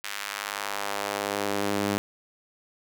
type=tone with high-pass filter sweep; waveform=sawtooth; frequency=101.3 Hz; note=G#2; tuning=43 cents flat; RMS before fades=-30 dBFS; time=0.04-1.98 s; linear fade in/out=0 ms; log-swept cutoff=1900 to 220 Hz; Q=1; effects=none